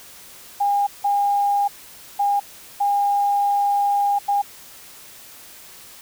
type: tone bursts at uneven times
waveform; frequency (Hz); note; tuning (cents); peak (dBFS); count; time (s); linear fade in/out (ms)
sine; 810; G#5; -43; -16; 5; 0.6-0.87 / 1.04-1.68 / 2.19-2.4 / 2.8-4.19 / 4.28-4.42; 10
effects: white hiss -43 dBFS RMS until 6.01 s